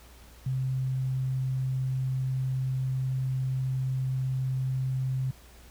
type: tone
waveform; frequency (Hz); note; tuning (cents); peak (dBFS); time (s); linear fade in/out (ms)
sine; 130.81; C3; 0; -26; 0.46-5.31; 5
effects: added 60 Hz sine -51 dBFS peak until 5.7 s + pink hiss -55 dBFS RMS until 5.7 s